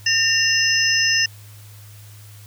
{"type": "tone cluster", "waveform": "sine", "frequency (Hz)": [1813, 2774, 5190, 6030], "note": ["A#6", "F7", "E8", "F#8"], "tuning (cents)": [-49, -12, -28, 32], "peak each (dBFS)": [-20, -21, -19, -25], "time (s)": [0.06, 1.26], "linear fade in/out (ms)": 5, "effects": ["added 104 Hz sine -40 dBFS peak until 2.46 s", "white hiss -48 dBFS RMS until 2.46 s"]}